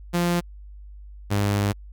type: tone pair in turn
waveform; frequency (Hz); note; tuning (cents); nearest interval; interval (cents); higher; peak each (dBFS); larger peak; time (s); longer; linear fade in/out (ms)
sawtooth; 173.9 / 101.63; F3 / G#2; -7 / -37; major sixth; 930; first; -16; neither; 0.13-0.41 / 1.3-1.73; second; 20
effects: added 50 Hz sine -39 dBFS peak until 1.92 s